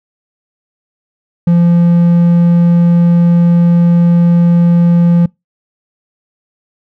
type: tone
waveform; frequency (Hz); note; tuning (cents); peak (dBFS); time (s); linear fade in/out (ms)
triangle; 171.9; F3; -27; -3; 1.47-5.26; 5
effects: noise-tail reverb RT60 0.2 s tail -26 dB re dry